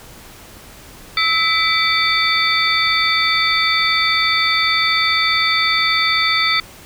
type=tone cluster; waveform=sine; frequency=1303 / 2000 / 2315 / 3563 / 4522 Hz; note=E6 / B6 / D7 / A7 / C#8; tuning=-20 / +21 / -25 / +21 / +34 cents; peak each=-20 dBFS; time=1.17-6.6 s; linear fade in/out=2 ms; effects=pink hiss -40 dBFS RMS until 6.85 s